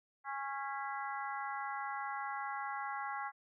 harmonic tone with a mistuned harmonic, 275 Hz, C#4, 14 cents flat, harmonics 3 / 4 / 5 / 6 / 7, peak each -41 / -43 / -45 / -47 / -48 dBFS, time 0.24-3.32 s, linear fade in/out 50 ms, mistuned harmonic 7, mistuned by +49 cents, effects none

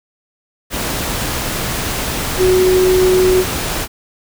sine tone in noise, 370 Hz, F#4, in tune, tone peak -9 dBFS, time 2.37-3.45 s, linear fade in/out 50 ms, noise pink, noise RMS -20 dBFS, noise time 0.7-3.88 s, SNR +8 dB, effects none

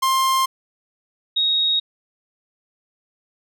45% pulse / sine tone pair in turn, 1056 / 3763 Hz, C6 / A#7, +16 / +16 cents, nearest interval octave + minor seventh, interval 2200 cents, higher second, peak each -16 / -16 dBFS, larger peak neither, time 0.02-0.46 / 1.36-1.8 s, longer neither, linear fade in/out 10 ms, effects none

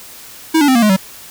square tone with pitch steps, 320.5 / 288.9 / 260.3 / 234.6 / 211.5 / 190.57 Hz, E4 / D4 / C4 / A#3 / G#3 / G3, -49 / -28 / -9 / +11 / +32 / -49 cents, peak -9 dBFS, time 0.54-0.966 s, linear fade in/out 10 ms, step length 71 ms, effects white hiss -36 dBFS RMS until 1.3 s

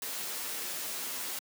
white noise with comb filter, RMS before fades -37 dBFS, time 0.02-1.39 s, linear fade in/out 2 ms, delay 11 ms, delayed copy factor +0.6, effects high-pass 200 Hz 12 dB/octave

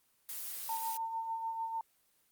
blue noise, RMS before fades -41 dBFS, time 0.29-0.97 s, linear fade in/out 0 ms
sine tone with tremolo, 904 Hz, A5, 47 cents sharp, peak -33 dBFS, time 0.69-1.81 s, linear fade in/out 2 ms, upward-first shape sine, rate 6.7 Hz, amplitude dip 45%
effects white hiss -72 dBFS RMS until 2.31 s + Opus 24 kbps

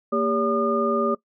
sine tone cluster, 231.4 / 399.2 / 570 / 1215 Hz, A#3 / G4 / C#5 / D#6, -13 / +32 / +48 / -42 cents, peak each -25 dBFS, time 0.12-1.15 s, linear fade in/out 10 ms, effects noise-tail reverb RT60 0.1 s tail -19 dB re dry

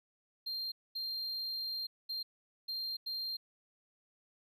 triangle tone bursts at uneven times, 4186 Hz, C8, in tune, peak -35 dBFS, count 5, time 0.46-0.72 / 0.95-1.87 / 2.09-2.23 / 2.68-2.97 / 3.06-3.37 s, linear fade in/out 10 ms, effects none

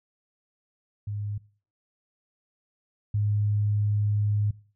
sine tone pair in turn, 103.3 / 104.02 Hz, G#2 / G#2, -9 / +3 cents, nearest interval unison, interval 12 cents, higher second, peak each -29 / -22 dBFS, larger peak second, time 1.07-1.38 / 3.14-4.51 s, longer second, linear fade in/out 5 ms, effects noise-tail reverb RT60 0.4 s tail -20 dB re dry

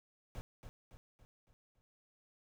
brown noise with echo, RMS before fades -44 dBFS, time 0.35-0.41 s, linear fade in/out 0 ms, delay 280 ms, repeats 5, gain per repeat -6 dB, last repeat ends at 1.81 s, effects none

